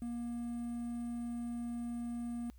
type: tone with quantisation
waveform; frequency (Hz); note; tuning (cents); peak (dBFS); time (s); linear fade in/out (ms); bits
triangle; 237.2; A#3; +30; -35; 0.02-2.5; 0; 10
effects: added 60 Hz sine -54 dBFS peak until 2.58 s + white hiss -75 dBFS RMS until 2.58 s